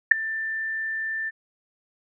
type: tone with ADSR envelope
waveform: sine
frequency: 1778 Hz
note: A6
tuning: 18 cents sharp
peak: -4 dBFS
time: 0.11-1.31 s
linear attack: 8 ms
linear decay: 4 ms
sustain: -22 dB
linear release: 29 ms
effects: none